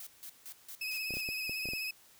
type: noise bursts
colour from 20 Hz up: blue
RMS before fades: -46 dBFS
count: 6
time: 0-1.208 s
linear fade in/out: 2 ms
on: 68 ms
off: 160 ms
type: tone with vibrato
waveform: 30% pulse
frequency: 2555 Hz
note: D#7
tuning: 45 cents sharp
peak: -32 dBFS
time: 0.81-1.91 s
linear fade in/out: 5 ms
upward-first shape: sine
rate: 16 Hz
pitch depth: 41 cents each way
type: clicks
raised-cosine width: 2 ms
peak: -30 dBFS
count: 8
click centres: 1.107 / 1.139 / 1.17 / 1.289 / 1.495 / 1.656 / 1.688 / 1.735 s
effects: white hiss -61 dBFS RMS until 2.19 s